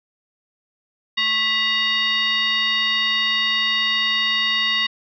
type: tone with frequency modulation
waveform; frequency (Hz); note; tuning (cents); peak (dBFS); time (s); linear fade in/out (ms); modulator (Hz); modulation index
sine; 2846; F7; +32; -17; 1.17-4.87; 10; 875; 1.5
effects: none